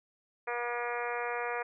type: harmonic tone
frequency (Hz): 240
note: B3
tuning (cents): -49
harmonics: 2 / 3 / 4 / 5 / 6 / 7 / 8 / 9 / 10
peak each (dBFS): -37 / -39 / -40 / -41 / -42 / -42 / -43 / -44 / -44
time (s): 0.47-1.63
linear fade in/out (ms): 10
effects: none